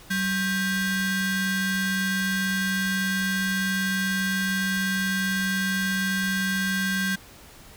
45% pulse ring-modulated tone, 884 Hz, A5, 8 cents sharp, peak -20 dBFS, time 0.1-7.16 s, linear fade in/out 10 ms, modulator 694 Hz, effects pink hiss -48 dBFS RMS until 7.76 s

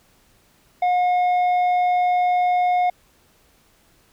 sine tone with tanh clipping, 720 Hz, F#5, 47 cents flat, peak -17 dBFS, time 0.82-2.9 s, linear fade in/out 5 ms, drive 6 dB, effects pink hiss -58 dBFS RMS until 4.12 s

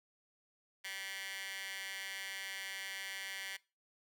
15% pulse tone with high-pass filter, 193.7 Hz, G3, 20 cents flat, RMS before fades -44 dBFS, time 0.84-3.57 s, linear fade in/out 10 ms, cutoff 2100 Hz, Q 1.8, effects noise-tail reverb RT60 0.3 s tail -21 dB re dry

